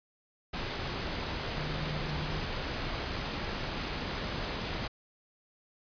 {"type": "tone in noise", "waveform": "sine", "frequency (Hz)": 151.6, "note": "D#3", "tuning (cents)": -45, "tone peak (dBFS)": -37, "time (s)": [1.56, 2.4], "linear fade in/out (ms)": 10, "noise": "pink", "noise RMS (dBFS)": -35, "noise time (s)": [0.53, 4.88], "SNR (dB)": -5, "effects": ["resampled to 11025 Hz"]}